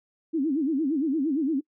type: tone with vibrato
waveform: sine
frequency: 293.7 Hz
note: D4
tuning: in tune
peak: -22 dBFS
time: 0.33-1.61 s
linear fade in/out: 20 ms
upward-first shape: sine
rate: 8.7 Hz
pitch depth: 210 cents each way
effects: noise-tail reverb RT60 0.1 s tail -24 dB re dry